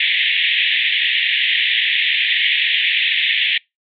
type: band-pass noise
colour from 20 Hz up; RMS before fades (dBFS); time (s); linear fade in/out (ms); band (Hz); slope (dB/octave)
white; -17; 0-3.58; 5; 1800 to 3600; 96
effects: noise-tail reverb RT60 0.2 s tail -26 dB re dry